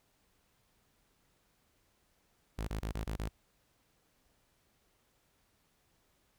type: tone bursts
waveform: sawtooth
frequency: 53.8 Hz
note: A1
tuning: 38 cents flat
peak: -31 dBFS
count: 6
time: 2.58-3.29 s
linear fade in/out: 10 ms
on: 100 ms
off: 22 ms
effects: pink hiss -73 dBFS RMS until 6.38 s